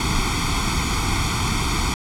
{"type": "noise with comb filter", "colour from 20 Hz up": "pink", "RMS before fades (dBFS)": -21, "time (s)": [0, 1.94], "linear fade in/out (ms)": 2, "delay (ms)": 0.88, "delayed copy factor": 1, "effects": ["low-pass 8000 Hz 12 dB/octave"]}